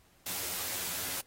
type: noise with comb filter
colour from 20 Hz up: white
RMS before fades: -36 dBFS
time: 0.26-1.21 s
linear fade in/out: 5 ms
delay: 11 ms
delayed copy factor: +0.7
effects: pink hiss -65 dBFS RMS until 1.26 s + AAC 48 kbps